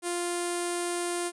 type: tone with low-pass filter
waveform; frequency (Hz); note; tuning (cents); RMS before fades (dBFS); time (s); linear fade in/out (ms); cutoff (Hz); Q
sawtooth; 349.2; F4; 0; -31; 0.02-1.32; 50; 9200; 6.2
effects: none